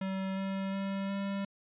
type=tone with pitch steps; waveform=square; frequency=191.4 / 193.4 / 195.42 / 197.46 Hz; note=G3 / G3 / G3 / G3; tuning=-41 / -23 / -5 / +13 cents; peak=-33 dBFS; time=0.01-1.45 s; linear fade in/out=5 ms; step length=360 ms; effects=resampled to 8000 Hz